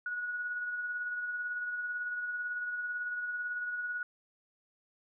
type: tone with tremolo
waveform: sine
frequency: 1460 Hz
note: F#6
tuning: 24 cents flat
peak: -32 dBFS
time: 0.06-4.03 s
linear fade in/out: 2 ms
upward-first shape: sine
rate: 18 Hz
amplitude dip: 35%
effects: none